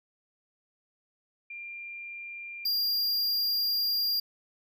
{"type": "tone pair in turn", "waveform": ["sine", "square"], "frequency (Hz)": [2388, 4790], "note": ["D7", "D8"], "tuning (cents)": [28, 33], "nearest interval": "octave", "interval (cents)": 1205, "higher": "second", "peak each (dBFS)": [-38, -26], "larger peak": "second", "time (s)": [[1.5, 2.65], [2.65, 4.2]], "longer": "second", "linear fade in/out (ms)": 5, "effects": []}